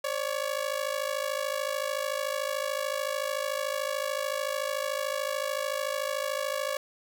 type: ring-modulated tone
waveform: sawtooth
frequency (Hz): 563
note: C#5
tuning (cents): +27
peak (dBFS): -22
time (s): 0.04-6.77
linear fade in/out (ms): 2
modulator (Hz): 26.8
effects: none